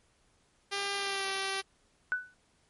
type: tone with pitch glide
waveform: 5% pulse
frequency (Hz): 399.1 to 388.4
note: G4 to G4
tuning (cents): +31 to -16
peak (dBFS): -20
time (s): 0.71-1.62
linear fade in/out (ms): 20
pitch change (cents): -47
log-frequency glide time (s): 0.97-1.27
type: tone with exponential decay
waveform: sine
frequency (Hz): 1491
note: F#6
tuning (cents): +13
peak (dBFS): -24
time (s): 2.12-2.34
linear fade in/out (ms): 0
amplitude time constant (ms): 47
effects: pink hiss -69 dBFS RMS until 2.69 s + MP3 48 kbps